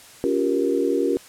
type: chord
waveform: sine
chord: G half-diminished seventh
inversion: second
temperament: just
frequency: 282.2 / 352.8 / 392 / 470.4 Hz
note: Db4 / F4 / G4 / Bb4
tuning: +31 / +18 / 0 / +16 cents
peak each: -24 dBFS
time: 0.24-1.17 s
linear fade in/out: 0 ms
effects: white hiss -46 dBFS RMS until 1.28 s + low-pass 11000 Hz 12 dB/octave